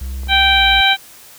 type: tone with pitch glide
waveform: triangle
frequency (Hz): 65.41 to 57.94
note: C2 to A#1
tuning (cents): 0 to -10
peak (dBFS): -20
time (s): 0.01-0.81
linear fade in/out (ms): 5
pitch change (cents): -210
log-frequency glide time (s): 0.53-0.63
type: clicks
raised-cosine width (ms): 1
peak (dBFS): -26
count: 4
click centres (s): 0.234 / 0.273 / 0.325 / 0.933
type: harmonic tone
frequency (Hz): 781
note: G5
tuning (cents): -7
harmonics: 1 / 2 / 3 / 4 / 5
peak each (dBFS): -16 / -16 / -16 / -16 / -16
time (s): 0.28-0.97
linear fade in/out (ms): 50
effects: white hiss -41 dBFS RMS until 1.38 s